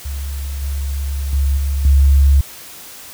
sine tone with level steps, 69.3 Hz, C#2, in tune, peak -21 / -18 / -12 / -15 / -7 dBFS, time 0.05-2.41 s, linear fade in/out 5 ms, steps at 0.62 / 1.33 / 1.57 / 1.85 s, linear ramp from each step 2 ms, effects white hiss -36 dBFS RMS until 3.13 s

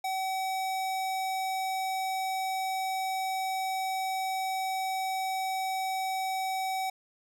square tone, 760 Hz, F#5, 46 cents sharp, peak -30 dBFS, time 0.04-6.9 s, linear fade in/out 5 ms, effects none

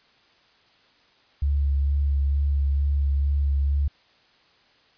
sine tone with vibrato, 70.4 Hz, C#2, 27 cents sharp, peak -19 dBFS, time 1.42-3.88 s, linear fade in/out 5 ms, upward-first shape sine, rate 2.2 Hz, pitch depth 20 cents each way, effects white hiss -59 dBFS RMS until 4.97 s + resampled to 11025 Hz

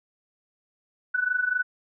sine tone with amplitude modulation, 1489 Hz, F#6, 11 cents sharp, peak -19 dBFS, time 1.14-1.63 s, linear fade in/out 10 ms, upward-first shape sine, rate 24.2 Hz, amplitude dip 80%, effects none

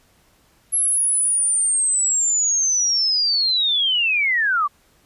sine linear sweep, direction down, 11175 to 1109 Hz, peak -16 dBFS, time 0.72-4.68 s, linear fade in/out 20 ms, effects pink hiss -58 dBFS RMS until 5.05 s + resampled to 32000 Hz

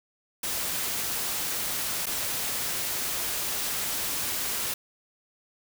white noise with dropouts, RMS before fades -30 dBFS, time 0.43-4.74 s, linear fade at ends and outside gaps 5 ms, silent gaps 2.058-2.066 s, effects none

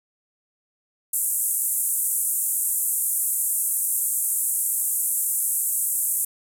pink band-pass noise, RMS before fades -24 dBFS, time 1.13-6.25 s, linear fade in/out 5 ms, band 8100 to 14000 Hz, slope 48 dB/octave, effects none

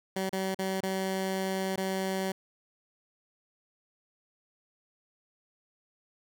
15% pulse tone with dropouts, 190.6 Hz, G3, 48 cents flat, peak -23 dBFS, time 0.16-2.32 s, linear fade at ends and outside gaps 5 ms, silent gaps 0.294-0.328 / 0.546-0.589 / 0.806-0.832 / 1.76-1.776 s, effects none

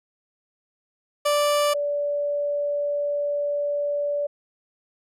30% pulse / sine tone pair in turn, 586 / 579.3 Hz, D5 / D5, -4 / -24 cents, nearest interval unison, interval 20 cents, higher first, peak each -16 / -22 dBFS, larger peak first, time 1.25-1.74 / 1.74-4.27 s, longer second, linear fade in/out 10 ms, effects resampled to 32000 Hz

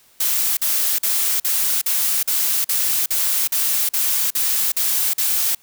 blue noise bursts, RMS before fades -19 dBFS, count 13, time 0.2-5.55 s, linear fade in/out 5 ms, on 370 ms, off 45 ms, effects white hiss -54 dBFS RMS until 5.62 s

